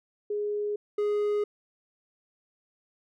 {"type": "tone pair in turn", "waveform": ["sine", "triangle"], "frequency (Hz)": [415.3, 415.3], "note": ["G#4", "G#4"], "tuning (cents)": [0, 0], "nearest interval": "unison", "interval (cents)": 0, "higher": "neither", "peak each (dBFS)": [-27, -22], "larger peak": "second", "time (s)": [[0.3, 0.76], [0.98, 1.44]], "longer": "neither", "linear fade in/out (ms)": 5, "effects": []}